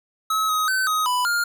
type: tone with pitch steps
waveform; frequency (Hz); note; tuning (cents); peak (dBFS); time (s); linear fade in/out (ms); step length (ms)
square; 1287 / 1262 / 1527 / 1258 / 993 / 1409; E6 / D#6 / G6 / D#6 / B5 / F6; -42 / +24 / -46 / +19 / +9 / +15; -20; 0.3-1.44; 5; 190
effects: none